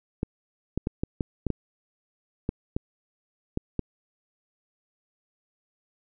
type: clicks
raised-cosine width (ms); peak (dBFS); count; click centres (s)
3; -13; 11; 0.231 / 0.776 / 0.871 / 1.035 / 1.208 / 1.467 / 1.503 / 2.491 / 2.765 / 3.574 / 3.793
effects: none